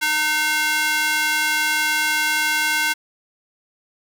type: tone with high-pass filter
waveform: square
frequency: 305.3 Hz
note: D#4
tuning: 33 cents flat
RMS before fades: -20 dBFS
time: 0.01-2.94 s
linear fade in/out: 20 ms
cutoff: 1600 Hz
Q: 1.5
effects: none